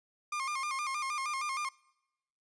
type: tone with vibrato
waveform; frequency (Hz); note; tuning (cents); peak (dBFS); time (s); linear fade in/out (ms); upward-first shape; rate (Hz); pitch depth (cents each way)
30% pulse; 1135; C#6; +41; -30; 0.32-1.69; 5; square; 6.4; 100
effects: noise-tail reverb RT60 0.9 s tail -24 dB re dry + resampled to 22050 Hz